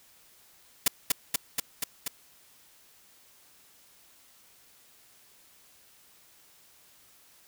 white noise with echo, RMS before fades -21 dBFS, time 0.86-0.88 s, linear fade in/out 5 ms, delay 240 ms, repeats 5, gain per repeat -2 dB, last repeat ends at 2.08 s, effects white hiss -59 dBFS RMS until 7.47 s

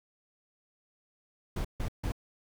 brown noise bursts, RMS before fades -32 dBFS, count 3, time 1.56-2.121 s, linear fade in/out 5 ms, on 87 ms, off 150 ms, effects none

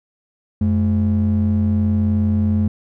triangle ring-modulated tone, 152.3 Hz, D#3, 37 cents flat, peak -8 dBFS, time 0.61-2.68 s, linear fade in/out 5 ms, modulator 61.4 Hz, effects tanh soft clip ceiling -8 dBFS

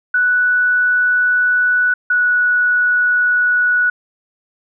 sine tone pair in turn, 1480 / 1469.8 Hz, F#6 / F#6, 0 / -12 cents, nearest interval unison, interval 12 cents, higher first, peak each -11 dBFS, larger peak neither, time 0.14-1.94 / 2.1-3.9 s, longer neither, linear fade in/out 5 ms, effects none

